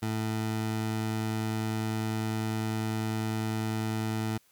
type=tone; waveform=20% pulse; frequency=110 Hz; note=A2; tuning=in tune; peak=-24 dBFS; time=0.02-4.38 s; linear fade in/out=10 ms; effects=white hiss -65 dBFS RMS until 4.51 s